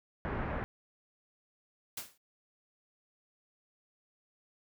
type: low-pass noise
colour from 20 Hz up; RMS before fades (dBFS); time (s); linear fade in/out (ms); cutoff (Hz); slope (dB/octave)
pink; -36; 0.25-0.64; 0; 1900; 24
type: noise with exponential decay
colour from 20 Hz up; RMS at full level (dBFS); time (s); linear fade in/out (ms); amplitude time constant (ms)
white; -36; 1.97-2.18; 5; 45
effects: none